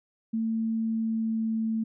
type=tone with pitch glide; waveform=sine; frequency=224.2 to 222.7 Hz; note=A3 to A3; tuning=+33 to +21 cents; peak=-25 dBFS; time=0.33-1.84 s; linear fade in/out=10 ms; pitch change=-12 cents; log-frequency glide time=0.86-1.53 s; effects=none